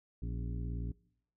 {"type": "harmonic tone with a mistuned harmonic", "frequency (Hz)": 58.27, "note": "A#1", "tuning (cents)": 0, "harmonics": [1, 2, 3, 4, 5, 6, 7], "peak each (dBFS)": [-37, -41, -45, -50, -50, -62, -57], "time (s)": [0.22, 0.92], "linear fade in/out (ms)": 5, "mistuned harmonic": 4, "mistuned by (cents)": 88, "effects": ["noise-tail reverb RT60 0.7 s tail -23 dB re dry"]}